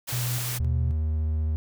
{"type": "noise", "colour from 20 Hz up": "white", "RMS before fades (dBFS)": -32, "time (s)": [0.07, 0.59], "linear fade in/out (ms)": 20}
{"type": "tone with tremolo", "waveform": "sine", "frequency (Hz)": 122.1, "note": "B2", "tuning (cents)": -19, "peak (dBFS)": -26, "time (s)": [0.12, 0.92], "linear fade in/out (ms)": 10, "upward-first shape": "square", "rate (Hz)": 1.9, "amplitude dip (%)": 40}
{"type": "tone with vibrato", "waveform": "triangle", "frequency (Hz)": 77.78, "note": "D#2", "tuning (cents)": 0, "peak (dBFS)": -21, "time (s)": [0.6, 1.56], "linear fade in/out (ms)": 0, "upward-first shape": "square", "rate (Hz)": 15, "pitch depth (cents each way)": 8}
{"effects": []}